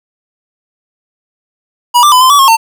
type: tone with pitch steps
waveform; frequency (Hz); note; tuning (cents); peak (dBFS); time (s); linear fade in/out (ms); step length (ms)
square; 969 / 1181 / 1006 / 1034 / 1145 / 1081 / 904; B5 / D6 / B5 / C6 / D6 / C#6 / A5; -33 / +9 / +32 / -21 / -44 / -44 / +47; -4; 1.94-2.57; 20; 90
effects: none